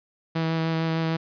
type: tone with vibrato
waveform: sawtooth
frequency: 162.5 Hz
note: E3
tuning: 24 cents flat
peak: -19 dBFS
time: 0.35-1.17 s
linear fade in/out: 10 ms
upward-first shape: sine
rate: 6.6 Hz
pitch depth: 11 cents each way
effects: resampled to 11025 Hz + 10-bit